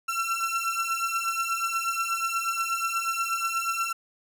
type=beating tone pair; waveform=30% pulse; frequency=1347 / 1355.3 Hz; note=E6 / E6; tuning=+37 / +48 cents; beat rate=8.3 Hz; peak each=-27 / -26 dBFS; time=0.08-3.93 s; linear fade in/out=10 ms; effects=none